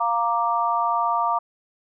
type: chord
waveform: sine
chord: Bb major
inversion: second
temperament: equal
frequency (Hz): 698.5 / 932.3 / 1174.7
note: F5 / Bb5 / D6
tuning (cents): 0 / 0 / 0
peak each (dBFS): -25 / -23 / -23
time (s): 0-1.39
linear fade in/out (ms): 10
effects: none